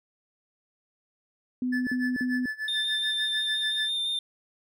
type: tone bursts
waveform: sine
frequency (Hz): 251.2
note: B3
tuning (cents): +30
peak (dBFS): -25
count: 3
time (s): 1.62-2.458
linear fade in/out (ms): 2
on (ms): 250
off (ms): 44
type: tone with tremolo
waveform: triangle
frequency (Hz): 1738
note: A6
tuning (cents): -22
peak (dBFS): -26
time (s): 1.72-3.9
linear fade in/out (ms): 10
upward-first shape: sine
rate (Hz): 6.8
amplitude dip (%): 90
type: tone with vibrato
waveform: triangle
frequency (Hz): 3609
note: A7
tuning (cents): +43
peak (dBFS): -25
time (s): 2.68-4.19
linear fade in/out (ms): 2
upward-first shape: square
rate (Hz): 5.8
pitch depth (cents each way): 12
effects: none